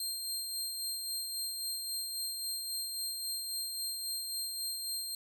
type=tone with tremolo; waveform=20% pulse; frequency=4186 Hz; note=C8; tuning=in tune; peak=-28 dBFS; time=0-5.15 s; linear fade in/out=2 ms; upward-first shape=sine; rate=3.7 Hz; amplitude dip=35%; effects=none